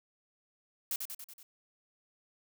blue noise with echo, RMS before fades -34 dBFS, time 0.91-0.96 s, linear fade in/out 2 ms, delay 94 ms, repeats 5, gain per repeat -4 dB, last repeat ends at 1.43 s, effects none

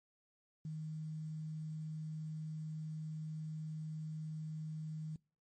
sine tone with quantisation, 156.1 Hz, D#3, 6 cents sharp, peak -40 dBFS, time 0.65-5.16 s, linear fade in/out 2 ms, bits 11, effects noise-tail reverb RT60 0.4 s tail -25 dB re dry + MP3 32 kbps

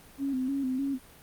sine tone with vibrato, 266.8 Hz, C4, 34 cents sharp, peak -27 dBFS, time 0.18-0.99 s, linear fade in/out 50 ms, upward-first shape square, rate 3.3 Hz, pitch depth 60 cents each way, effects pink hiss -53 dBFS RMS until 1.22 s + Opus 32 kbps

